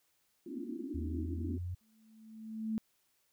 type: band-pass noise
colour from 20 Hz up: pink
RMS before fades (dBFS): -41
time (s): 0.46-1.58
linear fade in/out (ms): 5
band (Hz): 220 to 350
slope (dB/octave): 96
type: exponential sweep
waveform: sine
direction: up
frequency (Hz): 77.8 to 90.7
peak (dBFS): -36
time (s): 0.94-1.75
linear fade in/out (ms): 10
type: tone with exponential growth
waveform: sine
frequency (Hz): 220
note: A3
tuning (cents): 0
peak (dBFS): -30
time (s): 1.81-2.78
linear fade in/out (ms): 0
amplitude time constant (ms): 210
effects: white hiss -75 dBFS RMS until 3.32 s